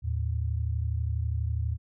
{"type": "tone pair together", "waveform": "sine", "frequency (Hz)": [77.78, 110], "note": ["D#2", "A2"], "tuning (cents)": [0, 0], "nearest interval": "tritone", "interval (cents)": 600, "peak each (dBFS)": [-28, -30], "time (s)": [0.02, 1.78], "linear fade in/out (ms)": 50, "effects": []}